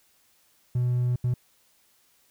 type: tone bursts at uneven times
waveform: triangle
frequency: 123.47 Hz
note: B2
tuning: in tune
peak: -19 dBFS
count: 2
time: 0.75-1.16 / 1.24-1.34 s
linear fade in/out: 5 ms
effects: tanh soft clip ceiling -16 dBFS + white hiss -64 dBFS RMS until 2.3 s